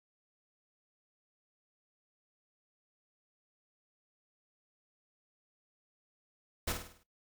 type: noise with echo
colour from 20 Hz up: pink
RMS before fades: -33 dBFS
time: 6.67-6.73 s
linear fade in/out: 10 ms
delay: 51 ms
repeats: 6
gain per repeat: -6 dB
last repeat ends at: 7.036 s
effects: noise-tail reverb RT60 0.2 s tail -22 dB re dry